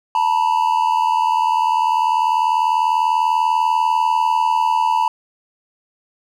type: tone pair together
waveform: triangle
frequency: 890 / 970.2 Hz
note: A5 / B5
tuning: +20 / -31 cents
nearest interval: minor second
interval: 149 cents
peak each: -15 dBFS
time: 0.15-5.08 s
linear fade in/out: 2 ms
effects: none